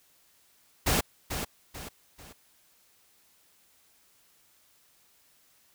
pink noise with echo, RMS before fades -25 dBFS, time 0.86-1.01 s, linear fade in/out 10 ms, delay 440 ms, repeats 3, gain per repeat -8 dB, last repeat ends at 2.33 s, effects white hiss -64 dBFS RMS until 5.74 s

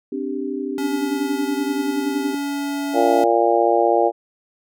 sine chord, C suspended second, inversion none, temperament just, 261.6 / 294.3 / 392.4 Hz, C4 / D4 / G4, 0 / +4 / +2 cents, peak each -27 dBFS, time 0.12-2.35 s, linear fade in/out 5 ms
square tone, 283.7 Hz, C#4, 40 cents sharp, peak -23 dBFS, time 0.78-3.24 s, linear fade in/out 2 ms
sine tone with exponential growth, 659.3 Hz, E5, in tune, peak -25 dBFS, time 1.74-3.22 s, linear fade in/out 5 ms, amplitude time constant 320 ms
harmonic tone, 116.1 Hz, A#2, 7 cents flat, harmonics 3 / 4 / 5 / 6 / 7, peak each -20 / -20 / -20 / -20 / -20 dBFS, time 2.93-4.12 s, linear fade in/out 50 ms
effects none

